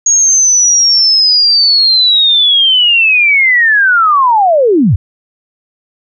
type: linear sweep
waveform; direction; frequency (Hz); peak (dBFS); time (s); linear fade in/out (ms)
sine; down; 6645 to 71.9; -5; 0.06-4.96; 5
effects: none